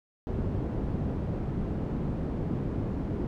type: low-pass noise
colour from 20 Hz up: white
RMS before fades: -31 dBFS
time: 0.27-3.27 s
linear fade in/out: 0 ms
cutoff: 230 Hz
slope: 12 dB/octave
effects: none